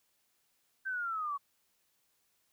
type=linear sweep; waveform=sine; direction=down; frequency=1568 to 1108.7 Hz; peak=-33 dBFS; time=0.85-1.38 s; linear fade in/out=20 ms; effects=white hiss -75 dBFS RMS until 2.52 s